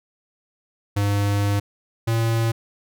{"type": "tone pair in turn", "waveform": "square", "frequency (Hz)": [101.4, 114.15], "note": ["G#2", "A#2"], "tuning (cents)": [-41, -36], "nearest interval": "major second", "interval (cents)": 205, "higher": "second", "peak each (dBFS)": -19, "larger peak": "neither", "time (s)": [[0.96, 1.6], [2.07, 2.52]], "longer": "first", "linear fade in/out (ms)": 10, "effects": []}